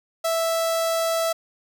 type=tone with notch filter; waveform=sawtooth; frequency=659 Hz; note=E5; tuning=1 cent flat; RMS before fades=-23 dBFS; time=0.24-1.33 s; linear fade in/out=10 ms; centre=2300 Hz; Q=1.6; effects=none